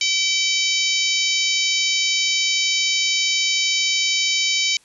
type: harmonic tone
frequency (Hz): 767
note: G5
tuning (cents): -38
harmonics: 3 / 4 / 5 / 6 / 7 / 8 / 9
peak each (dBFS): -23 / -24 / -25 / -26 / -26 / -27 / -28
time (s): 0.01-4.77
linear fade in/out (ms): 2
effects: white hiss -55 dBFS RMS until 4.84 s + resampled to 24000 Hz